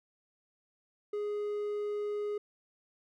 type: tone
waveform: triangle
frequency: 415.3 Hz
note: G#4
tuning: in tune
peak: -30 dBFS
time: 1.13-2.38 s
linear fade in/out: 5 ms
effects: none